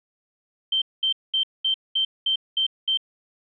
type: tone bursts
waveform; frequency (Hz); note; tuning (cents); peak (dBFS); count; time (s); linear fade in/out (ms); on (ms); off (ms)
sine; 3125; G7; -6; -19; 8; 0.72-2.974; 5; 98; 210
effects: none